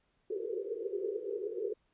pink band-pass noise, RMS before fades -37 dBFS, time 0.3-1.74 s, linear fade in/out 5 ms, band 370 to 480 Hz, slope 96 dB/octave, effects pink hiss -75 dBFS RMS until 1.93 s + resampled to 8000 Hz

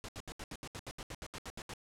pink noise bursts, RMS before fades -44 dBFS, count 15, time 0.04-1.737 s, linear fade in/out 0 ms, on 45 ms, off 73 ms, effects low-pass 9000 Hz 12 dB/octave

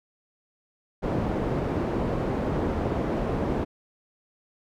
white low-pass noise, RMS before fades -27 dBFS, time 1.02-3.65 s, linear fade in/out 20 ms, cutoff 470 Hz, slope 12 dB/octave, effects none

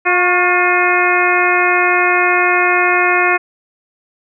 harmonic tone with a mistuned harmonic, 356.4 Hz, F4, 35 cents sharp, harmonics 1 / 2 / 3 / 4 / 5 / 6 / 7, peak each -18 / -18 / -18 / -18 / -18 / -18 / -18 dBFS, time 0.05-3.38 s, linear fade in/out 20 ms, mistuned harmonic 3, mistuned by +49 cents, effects none

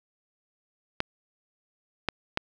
clicks, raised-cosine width 0.3 ms, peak -9 dBFS, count 3, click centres 1.004 / 2.087 / 2.374 s, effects none

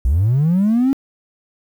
triangle linear sweep, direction up, 56 to 277.2 Hz, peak -9 dBFS, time 0.05-0.93 s, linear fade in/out 0 ms, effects tanh soft clip ceiling -8 dBFS + 8-bit

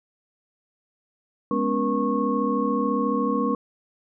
sine tone cluster, 209.2 / 247.7 / 281.8 / 478.2 / 1095 Hz, G#3 / B3 / C#4 / A#4 / C#6, +13 / +5 / +29 / +44 / -22 cents, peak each -27 dBFS, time 1.51-3.55 s, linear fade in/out 2 ms, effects none

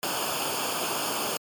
pink noise with comb filter, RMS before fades -29 dBFS, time 0.03-1.37 s, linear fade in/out 0 ms, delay 0.51 ms, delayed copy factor -0.75, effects high-pass 150 Hz 12 dB/octave + MP3 96 kbps

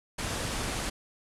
pink low-pass noise, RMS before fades -33 dBFS, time 0.18-0.9 s, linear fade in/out 10 ms, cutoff 11000 Hz, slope 48 dB/octave, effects none

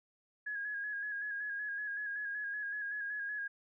sine tone with vibrato, 1661.2 Hz, G#6, in tune, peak -36 dBFS, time 0.46-3.48 s, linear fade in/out 10 ms, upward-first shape square, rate 5.3 Hz, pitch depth 33 cents each way, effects none

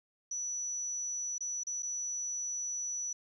sine tone with dropouts, 5920 Hz, F#8, in tune, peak -34 dBFS, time 0.31-3.13 s, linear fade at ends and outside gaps 5 ms, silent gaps 1.382-1.406 / 1.635-1.668 / 1.824-1.829 s, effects 12-bit

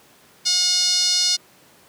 5% pulse tone with band-pass filter, 721 Hz, F#5, 45 cents flat, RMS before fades -19 dBFS, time 0.45-1.37 s, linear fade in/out 20 ms, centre 4800 Hz, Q 3.6, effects pink hiss -52 dBFS RMS until 1.88 s + high-pass 150 Hz 12 dB/octave

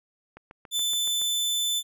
click train, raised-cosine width 0.5 ms, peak -29 dBFS, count 7, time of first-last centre 0.37-1.216 s, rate 7.09 Hz
sawtooth tone, 3520 Hz, A7, in tune, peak -21 dBFS, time 0.71-1.83 s, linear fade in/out 50 ms
effects none

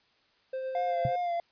triangle tone with tremolo, 523.3 Hz, C5, in tune, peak -29 dBFS, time 0.53-1.16 s, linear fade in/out 5 ms, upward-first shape sine, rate 8.7 Hz, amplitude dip 25%
triangle tone with vibrato, 698.5 Hz, F5, in tune, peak -26 dBFS, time 0.75-1.4 s, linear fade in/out 2 ms, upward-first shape sine, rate 2.9 Hz, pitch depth 35 cents each way
sine tone with exponential decay, 129.7 Hz, C3, 15 cents flat, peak -22 dBFS, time 1.05-1.13 s, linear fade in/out 2 ms, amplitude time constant 16 ms
effects white hiss -67 dBFS RMS until 1.51 s + resampled to 11025 Hz

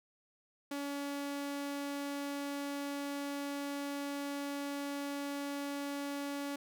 sawtooth tone, 283.3 Hz, C#4, 38 cents sharp, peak -33 dBFS, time 0.71-6.56 s, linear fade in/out 5 ms, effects none

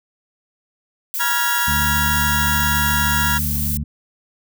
violet noise, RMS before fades -24 dBFS, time 1.14-3.77 s, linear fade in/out 0 ms
35% pulse chord, F diminished, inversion second, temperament equal with one note detuned, 963.5 / 1396.9 / 1661.2 Hz, Cb6 / F6 / Ab6, -43 / 0 / 0 cents, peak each -21 dBFS, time 1.19-3.39 s, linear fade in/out 20 ms
harmonic tone, 73.7 Hz, D2, 7 cents sharp, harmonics 1 / 2 / 3, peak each -23 / -26 / -28 dBFS, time 1.67-3.84 s, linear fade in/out 10 ms
effects none

